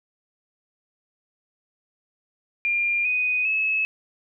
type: tone with pitch steps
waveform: sine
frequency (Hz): 2400 / 2492 / 2587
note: D7 / D#7 / E7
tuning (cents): +37 / +2 / -33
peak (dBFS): -20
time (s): 2.65-3.85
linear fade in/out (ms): 0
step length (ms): 400
effects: none